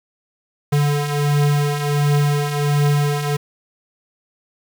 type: beating tone pair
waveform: square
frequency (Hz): 144.3 / 145.7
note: D3 / D3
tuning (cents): -30 / -13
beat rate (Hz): 1.4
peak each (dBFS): -23 / -17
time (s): 0.72-3.37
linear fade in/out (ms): 10
effects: 7-bit